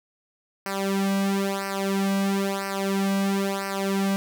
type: tone with flanger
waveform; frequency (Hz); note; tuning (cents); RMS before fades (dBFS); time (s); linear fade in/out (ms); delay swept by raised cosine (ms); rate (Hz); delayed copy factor
sawtooth; 196; G3; 0; -25; 0.66-4.16; 0; 0.28 to 2.28; 1; -0.9
effects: none